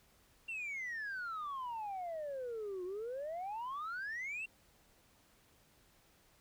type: exponential two-way sweep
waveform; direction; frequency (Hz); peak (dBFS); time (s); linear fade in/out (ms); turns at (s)
sine; down then up; 2763 to 353.7 to 2763; -37; 0.48-4.46; 10; 2.84
effects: tanh soft clip ceiling -37 dBFS + pink hiss -68 dBFS RMS until 6.4 s